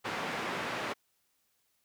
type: band-pass noise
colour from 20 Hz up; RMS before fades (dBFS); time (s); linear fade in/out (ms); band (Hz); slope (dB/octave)
white; -36; 0.04-0.94; 20; 150 to 1800; 12
effects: white hiss -75 dBFS RMS until 1.84 s